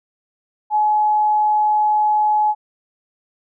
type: tone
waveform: sine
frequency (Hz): 848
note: G#5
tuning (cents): +36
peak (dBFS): -13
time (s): 0.7-2.55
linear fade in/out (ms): 50
effects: none